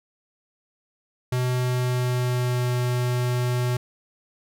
square tone with pitch glide, 125.6 to 123.73 Hz, B2 to B2, +30 to +4 cents, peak -22 dBFS, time 1.32-3.77 s, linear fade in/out 5 ms, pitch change -26 cents, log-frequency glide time 1.51-2.73 s, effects none

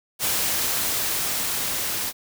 white noise with level ramp, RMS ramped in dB -23 to -27 dBFS, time 0.19-2.13 s, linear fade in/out 50 ms, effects none

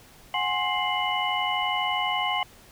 sine tone cluster, 732 / 824 / 1059 / 2101 / 2961 Hz, F#5 / G#5 / C6 / C7 / F#7, -19 / -14 / +21 / +7 / +1 cents, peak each -30 dBFS, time 0.34-2.43 s, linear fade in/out 2 ms, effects pink hiss -52 dBFS RMS until 2.71 s

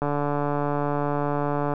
click train, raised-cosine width 1 ms, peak -12 dBFS, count 250, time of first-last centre 0.02-1.737 s, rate 145 Hz, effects none

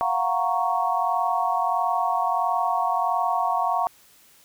sine chord, Gb major seventh, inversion third, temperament equal, 698.5 / 740 / 932.3 / 1108.7 Hz, F5 / Gb5 / Bb5 / Db6, 0 / 0 / 0 / 0 cents, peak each -26 dBFS, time 0.01-3.87 s, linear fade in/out 0 ms, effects white hiss -55 dBFS RMS until 4.44 s

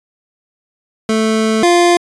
25% pulse tone pair in turn, 220 / 348.4 Hz, A3 / F4, 0 / -4 cents, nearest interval minor sixth, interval 796 cents, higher second, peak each -8 / -4 dBFS, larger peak second, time 1.09-1.63 / 1.63-1.97 s, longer first, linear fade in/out 2 ms, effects resampled to 22050 Hz

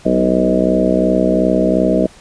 harmonic tone with a mistuned harmonic, 62.8 Hz, B1, 30 cents sharp, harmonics 1 / 3 / 4 / 5 / 6 / 7 / 8 / 9 / 10, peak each -28 / -17 / -19 / -18 / -22 / -22 / -20 / -25 / -17 dBFS, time 0.05-2.07 s, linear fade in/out 10 ms, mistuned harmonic 4, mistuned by -24 cents, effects pink hiss -43 dBFS RMS until 2.2 s + resampled to 22050 Hz

